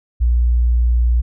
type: tone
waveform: sine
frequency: 59.6 Hz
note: A#1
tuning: 39 cents sharp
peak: -11 dBFS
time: 0.2-1.22 s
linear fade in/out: 20 ms
effects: none